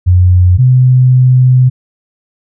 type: tone pair in turn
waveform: sine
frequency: 90.3 / 127.55 Hz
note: F#2 / C3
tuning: -42 / -44 cents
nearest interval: tritone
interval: 598 cents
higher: second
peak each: -3 dBFS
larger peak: neither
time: 0.06-0.58 / 0.58-1.7 s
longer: second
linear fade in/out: 20 ms
effects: none